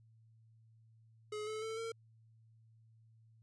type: tone with pitch steps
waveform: square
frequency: 423.4 / 433.5 / 443.9 / 454.6 Hz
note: G#4 / A4 / A4 / A#4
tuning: +33 / -26 / +15 / -43 cents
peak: -40 dBFS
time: 1.32-1.92 s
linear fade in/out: 5 ms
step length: 150 ms
effects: added 112 Hz sine -62 dBFS peak until 3.42 s + resampled to 22050 Hz